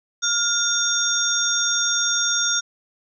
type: tone cluster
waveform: sine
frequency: 1410 / 3607 / 5650 / 6520 Hz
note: F6 / A7 / F8 / G#8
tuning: +16 / +42 / +19 / -33 cents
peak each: -24 dBFS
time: 0.22-2.61 s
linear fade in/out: 20 ms
effects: none